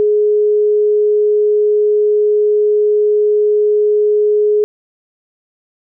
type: tone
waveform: sine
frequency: 420 Hz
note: G#4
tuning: 19 cents sharp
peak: -9 dBFS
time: 0-4.64 s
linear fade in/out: 0 ms
effects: none